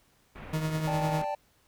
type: low-pass noise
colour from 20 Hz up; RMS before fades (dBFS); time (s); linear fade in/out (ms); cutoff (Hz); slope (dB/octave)
pink; -44; 0.35-1.25; 10; 2600; 24
type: tone with tremolo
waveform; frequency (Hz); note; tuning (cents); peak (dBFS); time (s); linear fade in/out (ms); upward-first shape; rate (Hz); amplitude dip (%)
40% pulse; 156.7; D#3; +13; -25; 0.53-1.22; 5; triangle; 10; 55
type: chord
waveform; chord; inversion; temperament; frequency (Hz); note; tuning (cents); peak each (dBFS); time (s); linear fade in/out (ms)
triangle; D suspended fourth; none; equal; 587.3 / 784 / 880; D5 / G5 / A5; 0 / 0 / 0; -32; 0.87-1.35; 5
effects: pink hiss -66 dBFS RMS until 1.67 s